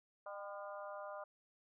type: harmonic tone with a mistuned harmonic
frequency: 202.2 Hz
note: G#3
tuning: 46 cents flat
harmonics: 3 / 4 / 5 / 6 / 7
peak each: -47 / -53 / -53 / -52 / -56 dBFS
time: 0.26-1.24 s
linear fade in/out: 5 ms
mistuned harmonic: 4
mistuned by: -48 cents
effects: none